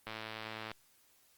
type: click train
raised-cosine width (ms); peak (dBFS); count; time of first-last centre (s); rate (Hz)
0.3; -25; 72; 0.07-0.715; 110
effects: white hiss -68 dBFS RMS until 1.37 s + Opus 24 kbps